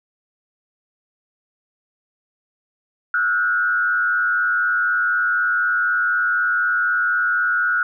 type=tone with frequency modulation; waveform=sine; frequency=1446 Hz; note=F#6; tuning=40 cents flat; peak=-16 dBFS; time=3.14-7.83 s; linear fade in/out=2 ms; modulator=104 Hz; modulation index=0.82; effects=none